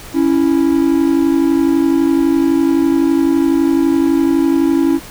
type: tone pair together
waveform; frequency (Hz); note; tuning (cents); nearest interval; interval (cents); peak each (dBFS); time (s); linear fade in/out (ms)
triangle; 277.7 / 329.6; C#4 / E4; +3 / 0; minor third; 297; -11; 0.13-5; 50
effects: pink hiss -34 dBFS RMS until 5.1 s